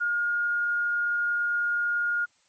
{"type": "tone", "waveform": "sine", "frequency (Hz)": 1424, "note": "F6", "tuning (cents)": 33, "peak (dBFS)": -23, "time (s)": [0, 2.26], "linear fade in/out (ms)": 20, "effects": ["white hiss -65 dBFS RMS until 2.48 s", "MP3 32 kbps"]}